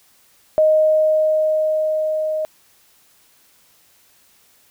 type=tone with level ramp; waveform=sine; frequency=622.3 Hz; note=D#5; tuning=in tune; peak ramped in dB=-10 to -19 dBFS; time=0.58-2.45 s; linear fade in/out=0 ms; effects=white hiss -55 dBFS RMS until 4.7 s